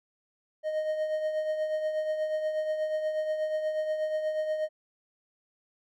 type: tone with tremolo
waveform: triangle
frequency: 620 Hz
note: D#5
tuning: 6 cents flat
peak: -23 dBFS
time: 0.63-4.69 s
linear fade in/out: 50 ms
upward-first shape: triangle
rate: 8.3 Hz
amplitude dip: 55%
effects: none